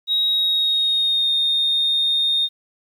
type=tone with pitch glide; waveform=sine; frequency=3800 to 3677 Hz; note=A#7 to A#7; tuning=+33 to -24 cents; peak=-15 dBFS; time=0.07-2.49 s; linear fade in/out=50 ms; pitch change=-57 cents; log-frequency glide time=0.28-1.31 s; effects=tanh soft clip ceiling -12 dBFS + 9-bit